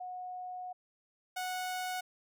sine / sawtooth tone pair in turn, 730 / 735.9 Hz, F#5 / F#5, -24 / -10 cents, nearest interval unison, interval 14 cents, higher second, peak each -39 / -31 dBFS, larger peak second, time 0-0.73 / 1.36-2.01 s, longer first, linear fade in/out 10 ms, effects none

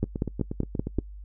two click trains, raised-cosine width 3 ms, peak -12 / -17 dBFS, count 6 / 9, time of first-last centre 0.03-0.986 / 0.04-0.989 s, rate 5.23 / 8.43 Hz, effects noise-tail reverb RT60 0.1 s tail -24 dB re dry + added 50 Hz sine -39 dBFS peak until 1.24 s

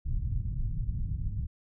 pink low-pass noise, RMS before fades -31 dBFS, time 0.05-1.47 s, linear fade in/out 20 ms, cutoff 140 Hz, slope 24 dB/octave, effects none

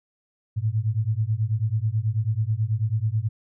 sine beating tone pair, 105 / 114.2 Hz, G#2 / A#2, +19 / -35 cents, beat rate 9.2 Hz, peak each -24 dBFS, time 0.56-3.29 s, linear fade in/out 20 ms, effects none

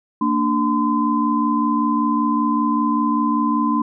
sine tone cluster, 228.8 / 294 / 1024 Hz, A#3 / D4 / C6, -32 / +2 / -38 cents, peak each -20 dBFS, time 0.21-3.82 s, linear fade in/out 5 ms, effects none

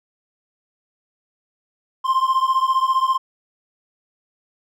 triangle beating tone pair, 1046.5 / 1061.5 Hz, C6 / C6, 0 / +25 cents, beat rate 15 Hz, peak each -16 / -18 dBFS, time 2.04-3.18 s, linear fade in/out 20 ms, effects none

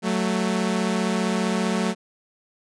sawtooth tone pair together, 186.09 / 221.3 Hz, F#3 / A3, +10 / +10 cents, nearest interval minor third, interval 300 cents, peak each -20 dBFS, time 0.02-1.95 s, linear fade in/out 50 ms, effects resampled to 22050 Hz

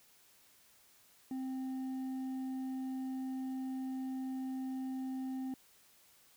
sine tone with hard clipping, 261.6 Hz, C4, in tune, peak -38 dBFS, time 1.31-5.54 s, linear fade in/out 2 ms, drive 4 dB, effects white hiss -65 dBFS RMS until 6.36 s

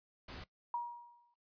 pink noise, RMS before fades -48 dBFS, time 0.28-0.44 s, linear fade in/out 5 ms
sine tone with exponential decay, 953 Hz, A#5, 38 cents sharp, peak -32 dBFS, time 0.74-1.34 s, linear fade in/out 2 ms, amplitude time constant 130 ms
effects noise-tail reverb RT60 0.1 s tail -18 dB re dry + resampled to 11025 Hz

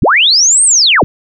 sine linear two-way sweep, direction up then down, 32.21 to 8860 to 32.21 Hz, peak -5 dBFS, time 0.02-1.04 s, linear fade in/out 0 ms, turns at 0.64 s, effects none

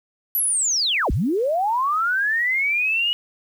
sine linear two-way sweep, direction down then up, 12000 to 38.63 to 2926 Hz, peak -18 dBFS, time 0.35-3.13 s, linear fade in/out 0 ms, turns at 1.11 s, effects 8-bit

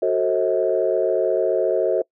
sine chord, F# diminished seventh, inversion none, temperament just, 370 / 444 / 532.8 / 639.4 Hz, F#4 / A4 / C5 / Eb5, 0 / +16 / +31 / +47 cents, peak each -22 dBFS, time 0.02-2.02 s, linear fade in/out 5 ms, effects noise-tail reverb RT60 0.1 s tail -24 dB re dry + tanh soft clip ceiling -7 dBFS

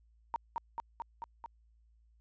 sine tone with echo, 930 Hz, A#5, 4 cents flat, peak -30 dBFS, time 0.34-0.36 s, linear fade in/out 0 ms, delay 220 ms, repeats 5, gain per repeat -2 dB, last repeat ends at 1.46 s, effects added 56 Hz sine -63 dBFS peak until 2.2 s + resampled to 16000 Hz

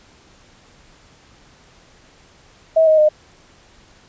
sine tone with pitch steps, 644 / 627.1 / 610.7 Hz, E5 / D#5 / D#5, -41 / +13 / -32 cents, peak -9 dBFS, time 2.76-3.09 s, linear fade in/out 10 ms, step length 110 ms, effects pink hiss -50 dBFS RMS until 4.08 s + resampled to 16000 Hz

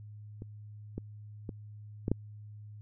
clicks, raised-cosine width 3 ms, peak -30 / -23 / -24 / -18 / -14 dBFS, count 5, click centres 0.421 / 0.98 / 1.492 / 2.081 / 2.116 s, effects added 105 Hz sine -45 dBFS peak until 2.81 s

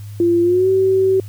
sine tone with pitch glide, 343.4 to 381 Hz, F4 to G4, -29 to -49 cents, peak -11 dBFS, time 0.2-1.2 s, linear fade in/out 2 ms, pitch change +180 cents, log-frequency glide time 0.42-0.69 s, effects added 103 Hz sine -29 dBFS peak until 1.28 s + white hiss -48 dBFS RMS until 1.28 s

